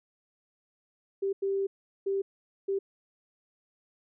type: tone bursts at uneven times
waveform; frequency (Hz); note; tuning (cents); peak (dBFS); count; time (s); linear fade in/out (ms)
sine; 392; G4; 0; -26; 4; 1.22-1.33 / 1.42-1.67 / 2.06-2.22 / 2.68-2.79; 10
effects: none